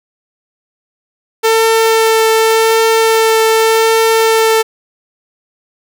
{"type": "tone with vibrato", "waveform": "sawtooth", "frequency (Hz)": 447.2, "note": "A4", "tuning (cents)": 28, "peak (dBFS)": -4, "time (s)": [1.43, 4.63], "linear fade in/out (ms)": 20, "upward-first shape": "triangle", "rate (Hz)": 0.87, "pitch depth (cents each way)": 11, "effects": []}